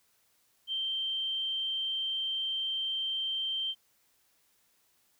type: tone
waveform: sine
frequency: 3136 Hz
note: G7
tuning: in tune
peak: -30 dBFS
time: 0.67-3.75 s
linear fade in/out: 50 ms
effects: white hiss -70 dBFS RMS until 5.19 s